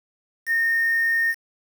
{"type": "tone with quantisation", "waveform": "sine", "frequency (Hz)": 1835, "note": "A#6", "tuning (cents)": -28, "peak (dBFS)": -18, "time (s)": [0.46, 1.35], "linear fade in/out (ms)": 50, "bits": 6, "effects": []}